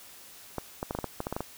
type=clicks; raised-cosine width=1 ms; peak=-17 dBFS; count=11; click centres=0.583 / 0.829 / 0.909 / 0.95 / 0.988 / 1.043 / 1.204 / 1.269 / 1.326 / 1.365 / 1.406 s; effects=white hiss -50 dBFS RMS until 1.57 s